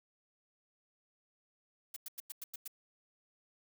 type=noise bursts; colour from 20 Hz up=blue; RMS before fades=-43 dBFS; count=7; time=1.94-2.678 s; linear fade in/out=5 ms; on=24 ms; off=95 ms; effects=none